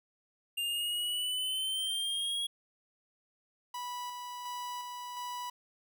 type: exponential sweep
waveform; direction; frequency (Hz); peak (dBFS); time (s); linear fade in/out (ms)
square; up; 2794 to 3322; -32; 0.57-2.47; 10
type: tone with tremolo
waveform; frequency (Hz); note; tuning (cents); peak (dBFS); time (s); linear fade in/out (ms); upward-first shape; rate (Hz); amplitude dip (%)
45% pulse; 983; B5; -8; -37; 3.74-5.5; 5; square; 1.4; 30
effects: none